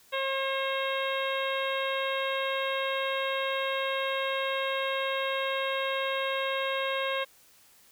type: harmonic tone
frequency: 538 Hz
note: C5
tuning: 48 cents sharp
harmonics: 1 / 2 / 3 / 4 / 5 / 6 / 7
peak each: -31 / -34 / -36 / -37 / -38 / -39 / -39 dBFS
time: 0.12-7.25 s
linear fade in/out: 20 ms
effects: white hiss -59 dBFS RMS until 7.91 s